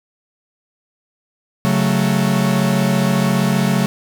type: chord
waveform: 45% pulse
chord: F# minor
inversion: second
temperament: equal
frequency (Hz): 138.59 / 185 / 220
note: C#3 / F#3 / A3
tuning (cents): 0 / 0 / 0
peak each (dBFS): -19 / -17 / -19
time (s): 1.65-3.86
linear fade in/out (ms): 0
effects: none